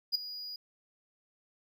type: tone with ADSR envelope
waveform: triangle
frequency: 4900 Hz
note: D#8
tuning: 27 cents flat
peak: -22 dBFS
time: 0.12-0.56 s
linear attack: 31 ms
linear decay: 7 ms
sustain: -16 dB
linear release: 3 ms
effects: none